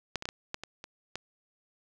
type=clicks; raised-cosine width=0.2 ms; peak=-13 / -21 / -15 / -19 / -16 / -22 / -25 / -18 dBFS; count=8; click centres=0.157 / 0.224 / 0.255 / 0.289 / 0.544 / 0.636 / 0.841 / 1.156 s; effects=none